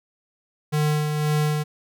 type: tone with tremolo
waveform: square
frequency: 150.9 Hz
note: D3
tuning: 47 cents sharp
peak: -19 dBFS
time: 0.72-1.64 s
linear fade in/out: 20 ms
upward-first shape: sine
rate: 1.9 Hz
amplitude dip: 40%
effects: none